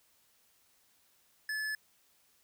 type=tone with hard clipping; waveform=sine; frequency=1726 Hz; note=A6; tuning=34 cents flat; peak=-35 dBFS; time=1.49-1.75 s; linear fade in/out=2 ms; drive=14 dB; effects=white hiss -69 dBFS RMS until 2.43 s

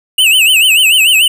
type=tone with vibrato; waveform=square; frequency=2794 Hz; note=F7; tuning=in tune; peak=-6 dBFS; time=0.18-1.28 s; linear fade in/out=5 ms; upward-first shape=sine; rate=6.8 Hz; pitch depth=170 cents each way; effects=none

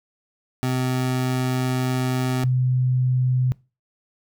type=tone pair in turn; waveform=25% pulse / sine; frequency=128.1 / 127.22 Hz; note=C3 / C3; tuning=-36 / -48 cents; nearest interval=unison; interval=12 cents; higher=first; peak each=-17 dBFS; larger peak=neither; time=0.63-2.44 / 2.44-3.52 s; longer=first; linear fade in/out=0 ms; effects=noise-tail reverb RT60 0.3 s tail -23 dB re dry

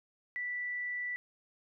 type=tone; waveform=sine; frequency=1968 Hz; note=B6; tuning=7 cents flat; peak=-34 dBFS; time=0.36-1.16 s; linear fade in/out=0 ms; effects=none

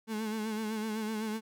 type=tone with vibrato; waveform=35% pulse; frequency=217.4 Hz; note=A3; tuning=21 cents flat; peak=-31 dBFS; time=0.07-1.41 s; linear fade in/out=50 ms; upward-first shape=sine; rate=7.9 Hz; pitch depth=50 cents each way; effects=none

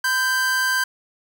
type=tone pair together; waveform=45% pulse; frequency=1011.3 / 1568 Hz; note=B5 / G6; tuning=+41 / 0 cents; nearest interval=minor sixth; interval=759 cents; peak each=-27 / -19 dBFS; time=0.04-0.84 s; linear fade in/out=5 ms; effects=8-bit

